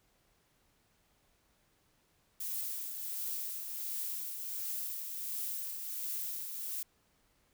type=noise with tremolo; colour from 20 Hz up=violet; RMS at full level=-37 dBFS; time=2.4-6.83 s; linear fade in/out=5 ms; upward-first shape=triangle; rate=1.4 Hz; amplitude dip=45%; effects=pink hiss -72 dBFS RMS until 7.53 s